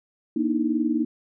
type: tone cluster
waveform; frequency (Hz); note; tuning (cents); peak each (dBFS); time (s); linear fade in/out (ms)
sine; 235.5 / 299 / 318.9; A#3 / D4 / D#4; +18 / +31 / +43; -25; 0.36-1.05; 5
effects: none